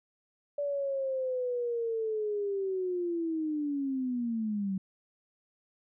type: linear sweep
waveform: sine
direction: down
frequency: 579 to 187.3 Hz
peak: -29 dBFS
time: 0.58-4.78 s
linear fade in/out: 5 ms
effects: none